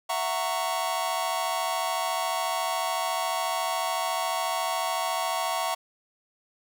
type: chord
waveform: 45% pulse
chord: F# dominant seventh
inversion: third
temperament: just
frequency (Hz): 666 / 740 / 925 / 1110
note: E5 / F#5 / A#5 / C#6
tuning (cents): +18 / 0 / -14 / +2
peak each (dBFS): -32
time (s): 0.09-5.75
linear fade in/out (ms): 10
effects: none